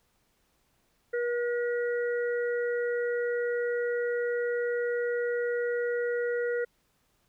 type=harmonic tone; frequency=479.9 Hz; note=B4; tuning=50 cents flat; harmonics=1 / 3 / 4; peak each=-27 / -37 / -39 dBFS; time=1.13-6.65 s; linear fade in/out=10 ms; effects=pink hiss -71 dBFS RMS until 7.28 s